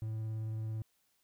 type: tone with vibrato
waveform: triangle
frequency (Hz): 110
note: A2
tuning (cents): 0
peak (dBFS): -33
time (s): 0.02-0.82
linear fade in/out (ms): 0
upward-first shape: sine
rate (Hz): 18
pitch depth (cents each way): 13
effects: white hiss -75 dBFS RMS until 1.23 s